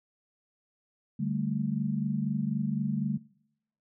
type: chord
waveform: sine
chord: D suspended fourth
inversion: none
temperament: equal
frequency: 146.83 / 196 / 220 Hz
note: D3 / G3 / A3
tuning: 0 / 0 / 0 cents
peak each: -32 dBFS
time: 1.19-3.18 s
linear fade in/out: 10 ms
effects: noise-tail reverb RT60 0.8 s tail -24 dB re dry